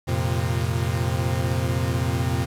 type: chord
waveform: 40% pulse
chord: F suspended fourth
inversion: none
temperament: equal with one note detuned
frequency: 87.31 / 114.94 / 130.81 Hz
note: F2 / Bb2 / C3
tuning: 0 / -24 / 0 cents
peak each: -25 dBFS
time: 0.07-2.46 s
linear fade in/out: 20 ms
effects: resampled to 32000 Hz + 8-bit